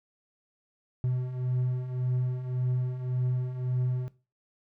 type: beating tone pair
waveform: triangle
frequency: 124.8 / 126.6 Hz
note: B2 / B2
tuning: +19 / +43 cents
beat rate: 1.8 Hz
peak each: -32 / -26 dBFS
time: 1.04-4.08 s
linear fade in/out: 0 ms
effects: noise-tail reverb RT60 0.3 s tail -18 dB re dry